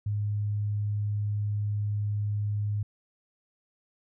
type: tone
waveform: sine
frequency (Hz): 103.83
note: G#2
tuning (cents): 0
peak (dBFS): -26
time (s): 0.06-2.83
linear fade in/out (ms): 5
effects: none